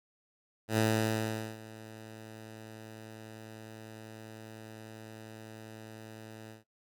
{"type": "tone with ADSR envelope", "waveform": "10% pulse", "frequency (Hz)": 110, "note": "A2", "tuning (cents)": 0, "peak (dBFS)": -16, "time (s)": [0.68, 6.64], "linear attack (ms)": 98, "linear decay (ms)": 790, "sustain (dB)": -21, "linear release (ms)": 140, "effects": ["noise-tail reverb RT60 0.1 s tail -17 dB re dry", "MP3 96 kbps"]}